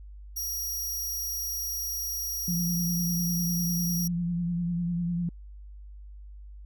20% pulse tone, 5690 Hz, F8, 31 cents sharp, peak -25 dBFS, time 0.36-4.08 s, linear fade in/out 10 ms
sine tone with vibrato, 172.7 Hz, F3, 19 cents flat, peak -26 dBFS, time 2.48-5.29 s, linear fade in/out 2 ms, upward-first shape triangle, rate 10 Hz, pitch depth 47 cents each way
effects added 50 Hz sine -42 dBFS peak until 6.65 s

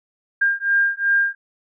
sine beating tone pair, 1603 / 1605.7 Hz, G6 / G6, +38 / +41 cents, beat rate 2.7 Hz, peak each -19 dBFS, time 0.41-1.35 s, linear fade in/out 10 ms, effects none

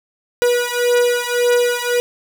45% pulse beating tone pair, 484.6 / 486.4 Hz, B4 / B4, -33 / -26 cents, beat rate 1.8 Hz, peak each -17 dBFS, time 0.42-2 s, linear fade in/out 0 ms, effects none

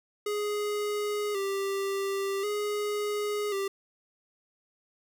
square tone with vibrato, 404.3 Hz, G#4, 46 cents flat, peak -29 dBFS, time 0.26-3.68 s, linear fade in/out 5 ms, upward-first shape square, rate 0.46 Hz, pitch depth 49 cents each way, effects none

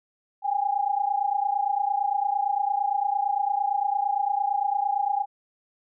sine tone pair together, 795.2 / 824 Hz, G5 / G#5, +25 / -14 cents, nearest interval minor second, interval 61 cents, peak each -25 / -25 dBFS, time 0.42-5.26 s, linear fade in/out 50 ms, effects none

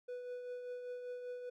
triangle tone with tremolo, 493.9 Hz, B4, in tune, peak -38 dBFS, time 0.08-1.5 s, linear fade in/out 10 ms, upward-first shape triangle, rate 5.1 Hz, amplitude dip 45%, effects none

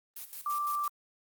blue noise with tremolo, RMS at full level -42 dBFS, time 0.16-0.88 s, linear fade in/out 5 ms, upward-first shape square, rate 5.9 Hz, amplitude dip 70%
sine tone, 1175 Hz, D6, 1 cent sharp, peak -29 dBFS, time 0.46-0.88 s, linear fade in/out 2 ms
effects Opus 32 kbps

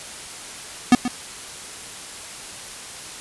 square tone with echo, 246.9 Hz, B3, in tune, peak -9 dBFS, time 0.92-0.95 s, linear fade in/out 2 ms, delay 130 ms, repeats 1, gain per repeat -12 dB, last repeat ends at 1.08 s, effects white hiss -36 dBFS RMS until 3.2 s + resampled to 24000 Hz

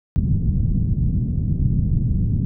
white low-pass noise, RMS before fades -19 dBFS, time 0.16-2.45 s, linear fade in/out 0 ms, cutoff 170 Hz, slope 24 dB/octave, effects none

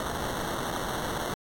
violet noise with sample-and-hold, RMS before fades -32 dBFS, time 0-1.34 s, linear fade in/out 2 ms, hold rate 2450 Hz, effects AAC 64 kbps

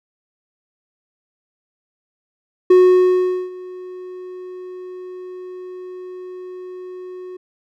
triangle tone with ADSR envelope, 366.1 Hz, F#4, 18 cents flat, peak -4 dBFS, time 2.7-7.37 s, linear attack 7 ms, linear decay 790 ms, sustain -24 dB, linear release 8 ms, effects none

